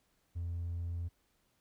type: tone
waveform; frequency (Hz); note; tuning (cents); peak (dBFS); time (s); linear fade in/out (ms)
triangle; 85.7; F2; -32; -32; 0.35-1.09; 20
effects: tanh soft clip ceiling -31 dBFS + pink hiss -75 dBFS RMS until 1.6 s